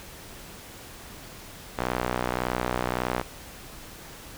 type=tone with band-pass filter; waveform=sawtooth; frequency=61.74 Hz; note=B1; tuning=in tune; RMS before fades=-29 dBFS; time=1.78-3.22 s; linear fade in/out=10 ms; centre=1000 Hz; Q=0.72; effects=pink hiss -44 dBFS RMS until 4.37 s